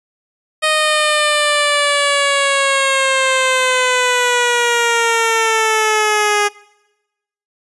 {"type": "linear sweep", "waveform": "10% pulse", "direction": "down", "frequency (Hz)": [622.3, 410.9], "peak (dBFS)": -4, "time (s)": [0.62, 6.49], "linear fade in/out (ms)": 20, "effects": ["noise-tail reverb RT60 1.0 s tail -24 dB re dry", "resampled to 24000 Hz"]}